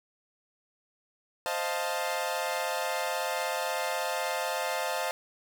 sawtooth chord, F dominant seventh, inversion second, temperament equal, 523.3 / 622.3 / 698.5 / 880 Hz, C5 / Eb5 / F5 / A5, 0 / 0 / 0 / 0 cents, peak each -31 dBFS, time 1.46-5.11 s, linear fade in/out 0 ms, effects none

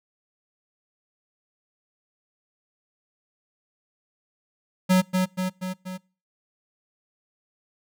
square tone with echo, 185 Hz, F#3, in tune, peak -16 dBFS, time 4.89-5.02 s, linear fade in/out 20 ms, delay 240 ms, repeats 4, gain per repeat -4 dB, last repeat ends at 5.98 s, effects noise-tail reverb RT60 0.4 s tail -26 dB re dry

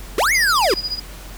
square linear two-way sweep, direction up then down, 323.1 to 2242 to 323.1 Hz, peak -15 dBFS, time 0.18-0.74 s, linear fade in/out 2 ms, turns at 0.33 s
sine tone with tremolo, 4919 Hz, D#8, 21 cents flat, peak -19 dBFS, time 0.34-1 s, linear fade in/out 10 ms, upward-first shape sine, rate 14 Hz, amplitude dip 85%
effects added 46 Hz sine -34 dBFS peak until 1.37 s + pink hiss -39 dBFS RMS until 1.37 s

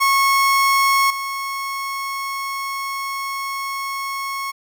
30% pulse tone with level steps, 1095 Hz, C#6, 22 cents flat, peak -11 / -21 dBFS, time 0-4.52 s, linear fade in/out 20 ms, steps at 1.1 s, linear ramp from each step 5 ms, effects none

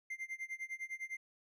triangle tone with tremolo, 2093 Hz, C7, in tune, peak -36 dBFS, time 0.1-1.17 s, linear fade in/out 5 ms, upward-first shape sine, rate 9.9 Hz, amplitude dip 95%, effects none

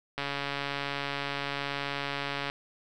click train, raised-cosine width 0.3 ms, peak -16 dBFS, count 328, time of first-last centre 0.18-2.499 s, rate 141 Hz, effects none

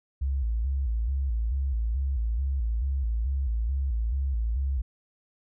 sine tone with vibrato, 61.74 Hz, B1, in tune, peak -24 dBFS, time 0.21-4.82 s, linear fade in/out 10 ms, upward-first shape square, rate 2.3 Hz, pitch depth 160 cents each way, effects none

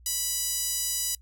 5% pulse tone with high-pass filter, 985 Hz, B5, 5 cents flat, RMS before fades -29 dBFS, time 0.06-1.15 s, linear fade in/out 2 ms, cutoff 5000 Hz, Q 0.73, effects noise-tail reverb RT60 0.1 s tail -24 dB re dry + added 60 Hz sine -50 dBFS peak until 1.21 s

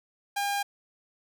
sawtooth tone, 806 Hz, G5, 48 cents sharp, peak -23 dBFS, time 0.36-0.63 s, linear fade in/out 10 ms, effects none

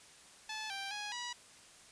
10% pulse tone with pitch steps, 867 / 786 / 831 / 971 Hz, A5 / G5 / G#5 / B5, -26 / +4 / +1 / -30 cents, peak -31 dBFS, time 0.49-1.33 s, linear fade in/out 5 ms, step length 210 ms, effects white hiss -58 dBFS RMS until 1.91 s + resampled to 22050 Hz

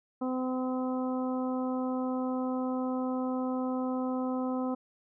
harmonic tone, 256.1 Hz, C4, 37 cents flat, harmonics 1 / 2 / 3 / 4 / 5, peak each -30 / -36 / -40 / -42 / -44 dBFS, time 0.21-4.75 s, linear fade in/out 10 ms, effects none

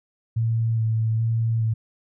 sine tone with vibrato, 112.7 Hz, A2, 42 cents sharp, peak -19 dBFS, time 0.36-1.74 s, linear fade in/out 10 ms, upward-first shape square, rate 1.2 Hz, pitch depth 18 cents each way, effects none

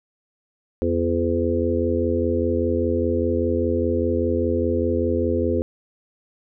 harmonic tone with a mistuned harmonic, 85 Hz, F2, 46 cents flat, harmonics 1 / 3 / 4 / 5 / 6, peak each -25 / -25 / -25 / -25 / -25 dBFS, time 0.82-5.62 s, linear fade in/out 0 ms, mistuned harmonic 3, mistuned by -43 cents, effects none

